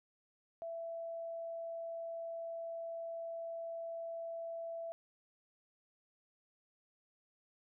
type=tone; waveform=sine; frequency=666 Hz; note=E5; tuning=18 cents sharp; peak=-40 dBFS; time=0.62-4.92 s; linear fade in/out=0 ms; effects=none